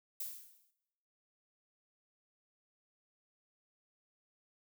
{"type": "noise with exponential decay", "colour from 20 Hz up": "violet", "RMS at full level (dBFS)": -38, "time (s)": [0.2, 0.71], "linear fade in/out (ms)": 5, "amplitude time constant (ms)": 110, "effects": ["noise-tail reverb RT60 0.9 s tail -18 dB re dry"]}